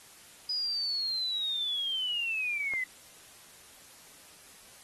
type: linear sweep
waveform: sine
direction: down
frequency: 4978 to 1997 Hz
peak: -29 dBFS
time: 0.49-2.84 s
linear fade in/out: 5 ms
type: click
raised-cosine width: 0.5 ms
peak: -28 dBFS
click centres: 2.737 s
effects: white hiss -54 dBFS RMS until 4.83 s + AAC 32 kbps